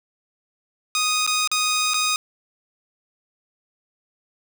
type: tone with dropouts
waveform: 10% pulse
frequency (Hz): 1244.5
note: D#6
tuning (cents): 0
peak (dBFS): -11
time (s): 0.95-2.16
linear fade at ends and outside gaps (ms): 1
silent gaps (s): 1.265-1.275 / 1.475-1.515 / 1.936-1.942
effects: none